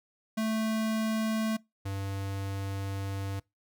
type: tone pair in turn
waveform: square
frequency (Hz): 220 / 98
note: A3 / G2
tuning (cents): 0 / 0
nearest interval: octave + major second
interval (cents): 1400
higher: first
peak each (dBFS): -28 / -33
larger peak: first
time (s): 0.37-1.57 / 1.85-3.4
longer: second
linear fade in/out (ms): 10
effects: noise-tail reverb RT60 0.2 s tail -23 dB re dry